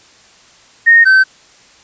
sine / triangle tone pair in turn, 1850 / 1539.7 Hz, A#6 / G6, -14 / -32 cents, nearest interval minor third, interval 318 cents, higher first, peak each -3 dBFS, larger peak neither, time 0.86-1.05 / 1.05-1.24 s, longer neither, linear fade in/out 20 ms, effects white hiss -45 dBFS RMS until 1.83 s + resampled to 16000 Hz

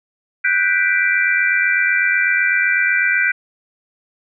sine chord, G major seventh, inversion third, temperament equal, 1480 / 1568 / 1975.5 / 2349 Hz, F#6 / G6 / B6 / D7, 0 / 0 / 0 / 0 cents, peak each -19 dBFS, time 0.44-3.32 s, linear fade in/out 10 ms, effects none

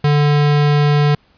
square tone, 146.83 Hz, D3, in tune, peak -11 dBFS, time 0.04-1.15 s, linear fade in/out 5 ms, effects pink hiss -55 dBFS RMS until 1.37 s + resampled to 11025 Hz

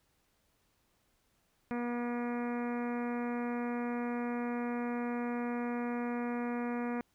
harmonic tone, 240.5 Hz, B3, 46 cents flat, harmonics 1 / 2 / 3 / 4 / 5 / 6 / 7 / 8 / 9 / 10, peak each -34 / -40 / -44 / -46 / -48 / -50 / -51 / -52 / -53 / -54 dBFS, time 1.71-7.01 s, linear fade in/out 0 ms, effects pink hiss -74 dBFS RMS until 7.14 s

